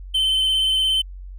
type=tone with vibrato; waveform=triangle; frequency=3077 Hz; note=G7; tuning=33 cents flat; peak=-15 dBFS; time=0.14-1.02 s; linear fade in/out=10 ms; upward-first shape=sine; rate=17 Hz; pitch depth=16 cents each way; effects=added 46 Hz sine -33 dBFS peak until 1.38 s